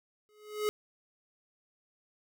square tone with exponential growth, 422.4 Hz, G#4, 29 cents sharp, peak -26 dBFS, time 0.29-0.69 s, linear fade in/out 0 ms, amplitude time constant 85 ms, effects none

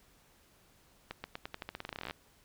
accelerating click train, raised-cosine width 0.3 ms, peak -23 dBFS, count 21, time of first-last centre 1.11-2.109 s, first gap 130 ms, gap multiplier 0.88, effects pink hiss -65 dBFS RMS until 2.44 s

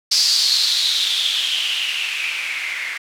violet noise with low-pass filter sweep, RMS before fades -20 dBFS, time 0.11-2.98 s, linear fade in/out 10 ms, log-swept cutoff 4900 to 2000 Hz, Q 6.1, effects none

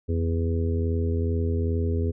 harmonic tone with a mistuned harmonic, 82.41 Hz, E2, in tune, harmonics 1 / 2 / 3 / 4 / 5 / 6, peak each -23 / -38 / -31 / -38 / -31 / -38 dBFS, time 0.08-2.12 s, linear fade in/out 20 ms, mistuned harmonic 1, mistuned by +75 cents, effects none

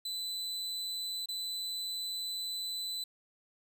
40% pulse tone with dropouts, 4004 Hz, B7, 23 cents sharp, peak -34 dBFS, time 0.05-3.04 s, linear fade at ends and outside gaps 5 ms, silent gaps 1.259-1.286 s, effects none

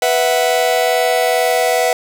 45% pulse chord, B suspended fourth, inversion none, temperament just, 493.9 / 658.5 / 740.8 Hz, B4 / E5 / F#5, 0 / -2 / +2 cents, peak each -17 dBFS, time 0.02-1.93 s, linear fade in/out 2 ms, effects none

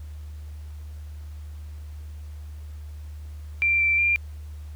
sine tone with pitch steps, 2361 / 2344 / 2386 Hz, D7 / D7 / D7, +9 / -4 / +27 cents, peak -18 dBFS, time 3.62-4.16 s, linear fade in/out 0 ms, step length 180 ms, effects added 75 Hz sine -35 dBFS peak until 4.75 s + pink hiss -57 dBFS RMS until 4.75 s

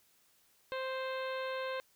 harmonic tone, 523.3 Hz, C5, in tune, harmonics 1 / 2 / 3 / 4 / 5 / 6 / 7 / 8, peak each -37 / -42 / -44 / -49 / -49 / -53 / -52 / -54 dBFS, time 0.72-1.8 s, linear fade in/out 0 ms, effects white hiss -69 dBFS RMS until 1.95 s

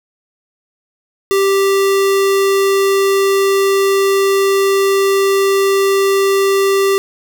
square tone, 392 Hz, G4, in tune, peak -11 dBFS, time 1.31-6.98 s, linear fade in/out 0 ms, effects none

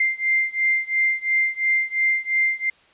sine beating tone pair, 2093 / 2095.9 Hz, C7 / C7, 0 / +2 cents, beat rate 2.9 Hz, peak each -21 / -22 dBFS, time 0-2.7 s, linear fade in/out 5 ms, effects white hiss -55 dBFS RMS until 2.93 s + resampled to 8000 Hz

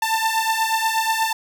sawtooth beating tone pair, 888 / 896.3 Hz, A5 / A5, +16 / +32 cents, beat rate 8.3 Hz, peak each -17 / -19 dBFS, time 0.02-1.33 s, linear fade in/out 5 ms, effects none

